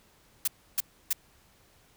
blue noise bursts, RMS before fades -26 dBFS, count 3, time 0.45-1.131 s, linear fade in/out 5 ms, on 27 ms, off 300 ms, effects pink hiss -62 dBFS RMS until 1.96 s

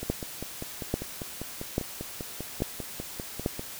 two click trains, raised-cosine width 2 ms, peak -21 / -12 dBFS, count 19 / 5, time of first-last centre 0.03-3.594 / 0.1-3.461 s, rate 5.05 / 1.19 Hz, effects white hiss -41 dBFS RMS until 3.79 s

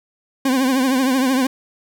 40% pulse tone with vibrato, 261.6 Hz, C4, in tune, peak -14 dBFS, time 0.45-1.47 s, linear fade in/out 5 ms, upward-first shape triangle, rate 13 Hz, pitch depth 98 cents each way, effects none

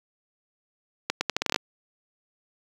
accelerating click train, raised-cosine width 0.2 ms, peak -6 dBFS, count 10, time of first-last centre 1.1-1.561 s, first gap 110 ms, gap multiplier 0.79, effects high-pass 150 Hz 12 dB/octave + 7-bit

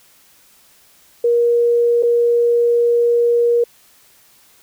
sine tone with dropouts, 473.9 Hz, A#4, 28 cents sharp, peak -11 dBFS, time 1.24-3.64 s, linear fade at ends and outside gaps 5 ms, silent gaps 2.026-2.032 s, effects white hiss -51 dBFS RMS until 4.62 s

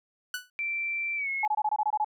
sawtooth tone with exponential decay, 1484 Hz, F#6, 5 cents sharp, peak -24 dBFS, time 0.34-0.5 s, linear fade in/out 2 ms, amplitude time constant 34 ms
sine tone with pitch glide, 2345 to 2175 Hz, D7 to C#7, -3 to -33 cents, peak -28 dBFS, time 0.59-1.45 s, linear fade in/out 0 ms, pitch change -130 cents, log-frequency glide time 1.16-1.29 s
sine tone bursts, 850 Hz, G#5, 40 cents sharp, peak -23 dBFS, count 9, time 1.43-2.046 s, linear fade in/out 5 ms, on 48 ms, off 23 ms
effects none

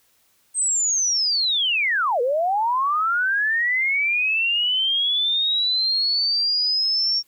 sine linear two-way sweep, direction down then up, 8410 to 465.2 to 5540 Hz, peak -18 dBFS, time 0.54-7.23 s, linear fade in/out 50 ms, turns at 2.21 s, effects white hiss -62 dBFS RMS until 7.27 s

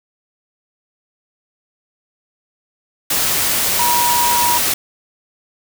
sine tone in noise, 960 Hz, B5, 49 cents flat, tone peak -15 dBFS, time 3.79-4.58 s, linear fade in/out 5 ms, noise white, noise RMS -17 dBFS, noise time 3.1-4.74 s, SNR -1 dB, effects none

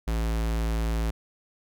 square tone, 55.7 Hz, A1, 22 cents sharp, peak -25 dBFS, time 0.07-1.11 s, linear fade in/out 10 ms, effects none

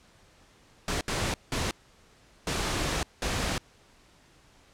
pink noise bursts at uneven times, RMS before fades -29 dBFS, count 5, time 0.88-1.01 / 1.08-1.34 / 1.52-1.71 / 2.47-3.03 / 3.22-3.58 s, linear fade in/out 2 ms, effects pink hiss -59 dBFS RMS until 4.73 s + low-pass 8000 Hz 12 dB/octave

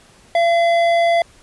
triangle tone with hard clipping, 680 Hz, F5, 46 cents flat, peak -14 dBFS, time 0.35-1.22 s, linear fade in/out 2 ms, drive 14 dB, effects pink hiss -49 dBFS RMS until 1.42 s + resampled to 24000 Hz

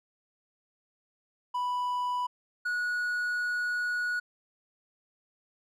triangle tone pair in turn, 987.8 / 1459.7 Hz, B5 / F#6, 0 / -24 cents, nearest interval perfect fifth, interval 676 cents, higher second, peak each -26 dBFS, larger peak neither, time 1.54-2.27 / 2.65-4.2 s, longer second, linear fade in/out 10 ms, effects none

